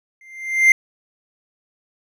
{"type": "tone with exponential growth", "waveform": "triangle", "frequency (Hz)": 2093, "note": "C7", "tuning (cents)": 0, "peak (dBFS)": -4, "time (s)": [0.21, 0.72], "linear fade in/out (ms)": 2, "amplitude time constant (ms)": 110, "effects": []}